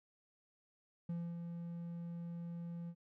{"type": "tone with ADSR envelope", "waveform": "triangle", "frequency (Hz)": 170.5, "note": "F3", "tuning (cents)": -41, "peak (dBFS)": -35, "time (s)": [1.09, 2.95], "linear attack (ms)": 5, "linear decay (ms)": 260, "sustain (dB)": -5, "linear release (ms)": 63, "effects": []}